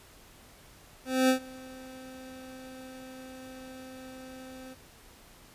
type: tone with ADSR envelope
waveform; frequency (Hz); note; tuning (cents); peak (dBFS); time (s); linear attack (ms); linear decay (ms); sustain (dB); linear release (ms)
25% pulse; 259.4; C4; -15; -16; 1.05-4.75; 240; 100; -24; 24
effects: pink hiss -55 dBFS RMS until 5.54 s + resampled to 32000 Hz